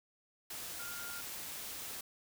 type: tone in noise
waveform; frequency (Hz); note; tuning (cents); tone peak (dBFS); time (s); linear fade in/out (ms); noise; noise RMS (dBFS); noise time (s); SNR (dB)
sine; 1408; F6; +14; -46; 0.79-1.21; 5; white; -44; 0.5-2.01; -5
effects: none